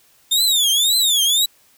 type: tone with vibrato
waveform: sawtooth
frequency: 3586 Hz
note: A7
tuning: 32 cents sharp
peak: -11 dBFS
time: 0.31-1.46 s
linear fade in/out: 10 ms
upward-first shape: triangle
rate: 1.9 Hz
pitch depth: 240 cents each way
effects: white hiss -55 dBFS RMS until 1.77 s